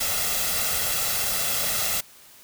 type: noise with comb filter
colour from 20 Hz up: white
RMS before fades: -25 dBFS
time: 0-2.01 s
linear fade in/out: 10 ms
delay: 1.5 ms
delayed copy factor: +0.65
effects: white hiss -50 dBFS RMS until 2.43 s